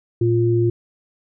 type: tone pair together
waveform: sine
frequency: 115.19 / 349.2 Hz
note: A#2 / F4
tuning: -20 / 0 cents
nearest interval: octave + perfect fifth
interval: 1920 cents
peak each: -17 / -17 dBFS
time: 0.21-0.7 s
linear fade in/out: 5 ms
effects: none